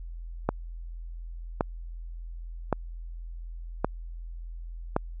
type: click train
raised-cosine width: 1 ms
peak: -9 dBFS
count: 5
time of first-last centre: 0.49-4.964 s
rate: 0.894 Hz
effects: added 42 Hz sine -36 dBFS peak until 5.2 s